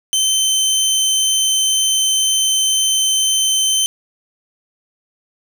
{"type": "tone", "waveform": "20% pulse", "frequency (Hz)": 3086, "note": "G7", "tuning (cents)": -28, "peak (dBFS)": -8, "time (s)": [0.13, 3.86], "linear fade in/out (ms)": 0, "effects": ["8-bit"]}